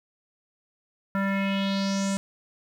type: tone with low-pass filter sweep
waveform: square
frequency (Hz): 196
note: G3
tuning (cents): 0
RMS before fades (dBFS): -26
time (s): 1.15-2.17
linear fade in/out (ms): 0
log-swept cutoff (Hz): 1500 to 8400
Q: 3.7
effects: 9-bit